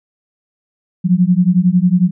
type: beating tone pair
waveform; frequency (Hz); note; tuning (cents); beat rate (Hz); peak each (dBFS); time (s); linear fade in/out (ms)
sine; 174.61 / 185.61; F3 / F#3; 0 / +6; 11; -12; 1.04-2.11; 20
effects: none